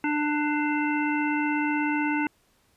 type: harmonic tone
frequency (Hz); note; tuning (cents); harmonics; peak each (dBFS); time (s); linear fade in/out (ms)
297.3; D4; +21; 1 / 3 / 5 / 7 / 9; -25 / -30 / -32 / -33 / -35; 0.04-2.27; 2
effects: pink hiss -65 dBFS RMS until 2.76 s + resampled to 32000 Hz